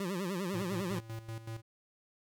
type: tone with vibrato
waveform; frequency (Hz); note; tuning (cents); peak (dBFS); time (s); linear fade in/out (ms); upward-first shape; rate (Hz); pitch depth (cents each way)
25% pulse; 185.6; F#3; +6; -30; 0-0.99; 2; sine; 10; 150
type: tone with tremolo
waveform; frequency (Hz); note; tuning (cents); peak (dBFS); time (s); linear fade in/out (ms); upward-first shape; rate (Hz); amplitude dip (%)
square; 112.7; A2; +42; -39; 0.53-1.62; 20; square; 5.3; 70
effects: none